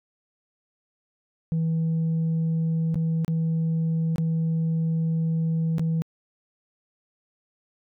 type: tone with dropouts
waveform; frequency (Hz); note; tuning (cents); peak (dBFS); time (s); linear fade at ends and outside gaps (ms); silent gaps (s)
sine; 162.6; E3; -23; -19; 1.52-6.02; 0; 2.944-2.956 / 3.247-3.28 / 4.159-4.182 / 5.783-5.795
effects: tanh soft clip ceiling -20 dBFS